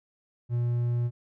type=tone; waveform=triangle; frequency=120 Hz; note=B2; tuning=49 cents flat; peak=-22 dBFS; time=0.49-1.11 s; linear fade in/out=50 ms; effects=none